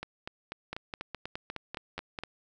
two click trains, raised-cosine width 0.3 ms, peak -21 / -20 dBFS, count 10 / 8, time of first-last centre 0.03-2.236 / 0.73-2.188 s, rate 4.08 / 4.8 Hz, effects none

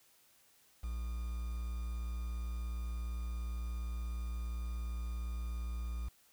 triangle tone with quantisation, 58.6 Hz, A#1, 10 cents sharp, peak -34 dBFS, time 0.83-6.09 s, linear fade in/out 10 ms, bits 9, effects white hiss -67 dBFS RMS until 6.32 s

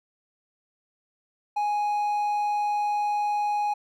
triangle tone, 830.6 Hz, G#5, in tune, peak -21 dBFS, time 1.56-3.74 s, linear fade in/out 10 ms, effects none

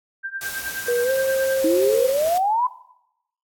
sine tone with tremolo, 1579 Hz, G6, 12 cents sharp, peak -24 dBFS, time 0.23-1.6 s, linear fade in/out 20 ms, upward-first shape triangle, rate 9.5 Hz, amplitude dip 95%
white noise, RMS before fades -33 dBFS, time 0.41-2.38 s, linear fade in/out 2 ms
sine tone with pitch glide, 482.5 to 532.3 Hz, B4 to C5, -40 to +30 cents, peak -18 dBFS, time 0.88-2.1 s, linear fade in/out 5 ms, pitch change +170 cents, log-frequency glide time 1.03-1.11 s
sine exponential sweep, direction up, 311.1 to 1029 Hz, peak -17 dBFS, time 1.64-2.67 s, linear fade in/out 5 ms
effects noise-tail reverb RT60 0.8 s tail -17 dB re dry + AAC 64 kbps

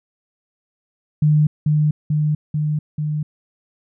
sine tone with echo, 151.2 Hz, D#3, 49 cents flat, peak -11 dBFS, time 1.22-1.47 s, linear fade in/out 5 ms, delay 440 ms, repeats 4, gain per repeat -2 dB, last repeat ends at 3.23 s, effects none

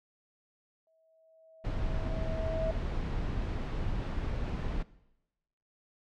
sine tone with exponential growth, 645 Hz, E5, 38 cents flat, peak -29 dBFS, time 0.87-2.71 s, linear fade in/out 1 ms, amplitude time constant 400 ms
brown noise, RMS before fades -33 dBFS, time 1.64-4.83 s, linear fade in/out 10 ms
effects noise-tail reverb RT60 0.9 s tail -19 dB re dry + low-pass 4000 Hz 12 dB/octave

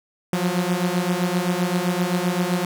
sawtooth beating tone pair, 174.61 / 182.31 Hz, F3 / F#3, 0 / -25 cents, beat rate 7.7 Hz, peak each -19 dBFS, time 0.33-2.65 s, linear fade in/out 2 ms, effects none

